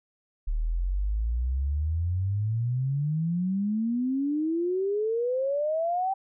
sine exponential sweep, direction up, 36.61 to 784 Hz, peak -24 dBFS, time 0.47-6.14 s, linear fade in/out 10 ms, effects none

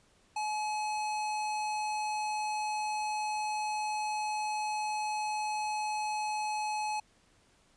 square tone, 851 Hz, G#5, 42 cents sharp, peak -32 dBFS, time 0.36-7 s, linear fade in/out 5 ms, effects pink hiss -66 dBFS RMS until 7.76 s + resampled to 22050 Hz

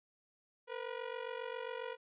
sawtooth ring-modulated tone, 483.6 Hz, B4, 36 cents flat, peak -33 dBFS, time 0.67-1.97 s, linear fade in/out 50 ms, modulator 23.7 Hz, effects resampled to 8000 Hz

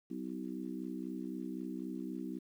harmonic tone with a mistuned harmonic, 63.9 Hz, C2, 40 cents flat, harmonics 3 / 4 / 5 / 6, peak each -44 / -42 / -43 / -50 dBFS, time 0.1-2.39 s, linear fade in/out 10 ms, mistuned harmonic 6, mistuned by -24 cents, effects 11-bit

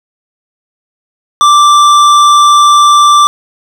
sine tone with hard clipping, 1174.7 Hz, D6, in tune, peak -4 dBFS, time 1.41-3.27 s, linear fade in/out 0 ms, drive 12 dB, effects none

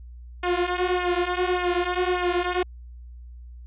sawtooth tone with flanger, 358.2 Hz, F4, 44 cents sharp, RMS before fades -24 dBFS, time 0.43-2.63 s, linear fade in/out 5 ms, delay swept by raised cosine 0.21 to 6.01 ms, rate 1.7 Hz, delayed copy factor -0.8, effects added 60 Hz sine -39 dBFS peak until 3.66 s + resampled to 8000 Hz

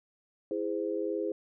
sine chord, E augmented, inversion none, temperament just, 329.6 / 412 / 515 Hz, E4 / G#4 / B#4, 0 / -14 / -28 cents, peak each -34 / -33 / -35 dBFS, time 0.51-1.32 s, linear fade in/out 2 ms, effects none

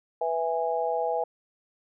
sine chord, E major, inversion second, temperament just, 494.4 / 659.3 / 824.1 Hz, B4 / E5 / G#5, +2 / 0 / -14 cents, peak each -29 dBFS, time 0.21-1.24 s, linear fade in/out 5 ms, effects none

